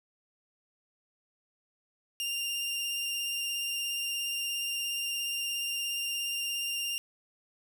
sawtooth tone with vibrato, 2794 Hz, F7, in tune, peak -28 dBFS, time 2.2-6.98 s, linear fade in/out 0 ms, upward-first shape sine, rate 17 Hz, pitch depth 15 cents each way, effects none

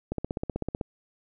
click train, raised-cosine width 2 ms, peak -16 dBFS, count 12, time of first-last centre 0.12-0.812 s, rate 15.9 Hz, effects none

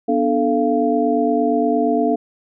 sine tone cluster, 245.7 / 294.3 / 439.3 / 691 Hz, B3 / D4 / A4 / F5, -9 / +4 / -3 / -19 cents, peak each -20 dBFS, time 0.08-2.16 s, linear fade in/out 10 ms, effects none

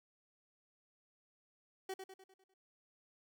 30% pulse tone with echo, 380.5 Hz, F#4, 48 cents sharp, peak -37 dBFS, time 1.89-1.94 s, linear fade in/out 5 ms, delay 100 ms, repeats 6, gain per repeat -6 dB, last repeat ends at 2.54 s, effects none

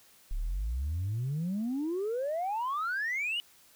sine exponential sweep, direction up, 32.7 to 2992 Hz, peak -28 dBFS, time 0.31-3.4 s, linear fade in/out 0 ms, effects tanh soft clip ceiling -27 dBFS + white hiss -60 dBFS RMS until 3.75 s

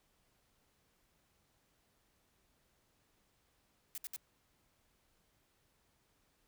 blue noise bursts, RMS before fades -43 dBFS, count 3, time 3.95-4.162 s, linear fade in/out 0 ms, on 28 ms, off 64 ms, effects pink hiss -75 dBFS RMS until 6.47 s

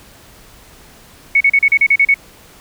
sine tone bursts, 2217 Hz, C#7, in tune, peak -7 dBFS, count 9, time 1.35-2.142 s, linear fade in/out 5 ms, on 56 ms, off 36 ms, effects pink hiss -43 dBFS RMS until 2.6 s

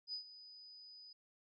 sine tone with ADSR envelope, 4978 Hz, D#8, in tune, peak -39 dBFS, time 0.07-1.13 s, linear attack 62 ms, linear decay 100 ms, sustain -15 dB, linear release 6 ms, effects none

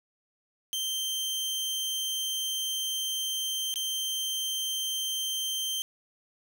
sawtooth tone with dropouts, 3136 Hz, G7, in tune, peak -26 dBFS, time 0.73-5.82 s, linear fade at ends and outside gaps 0 ms, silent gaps 3.74-3.758 s, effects none

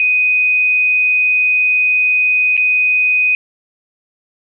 sine tone with dropouts, 2497 Hz, D#7, 6 cents sharp, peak -10 dBFS, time 0-3.35 s, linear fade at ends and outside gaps 1 ms, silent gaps 2.568-2.576 s, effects none

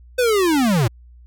square linear sweep, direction down, 514 to 103.7 Hz, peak -15 dBFS, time 0.18-0.88 s, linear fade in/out 10 ms, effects added 60 Hz sine -42 dBFS peak until 1.26 s

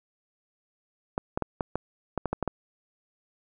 clicks, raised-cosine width 1 ms, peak -13 dBFS, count 10, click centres 1.179 / 1.375 / 1.423 / 1.608 / 1.756 / 2.177 / 2.257 / 2.33 / 2.427 / 2.477 s, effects none

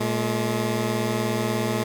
15% pulse tone pair together, 116.54 / 213.1 Hz, A#2 / G#3, 0 / +45 cents, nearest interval minor seventh, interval 1045 cents, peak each -19 dBFS, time 0-1.84 s, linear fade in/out 10 ms, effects none

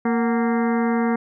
harmonic tone with a mistuned harmonic, 231.6 Hz, A#3, 11 cents flat, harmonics 1 / 2 / 3 / 4 / 5 / 6 / 7 / 8 / 9, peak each -19 / -25 / -29 / -31 / -33 / -35 / -36 / -37 / -38 dBFS, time 0.05-1.16 s, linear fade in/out 5 ms, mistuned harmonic 3, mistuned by +110 cents, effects none

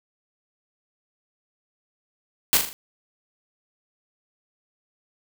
white noise with echo, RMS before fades -17 dBFS, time 2.53-2.57 s, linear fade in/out 0 ms, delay 40 ms, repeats 4, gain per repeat -6 dB, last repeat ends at 2.73 s, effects none

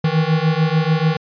square beating tone pair, 155.56 / 162.36 Hz, D#3 / E3, 0 / -26 cents, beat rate 6.8 Hz, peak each -18 dBFS, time 0.04-1.17 s, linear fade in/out 5 ms, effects resampled to 11025 Hz

